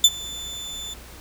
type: tone with ADSR envelope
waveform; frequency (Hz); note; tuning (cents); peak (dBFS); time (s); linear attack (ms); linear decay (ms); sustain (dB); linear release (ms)
30% pulse; 3520; A7; 0; -5; 0.04-0.94; 3; 47; -24; 7
effects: added 60 Hz sine -44 dBFS peak until 1.2 s + pink hiss -44 dBFS RMS until 1.2 s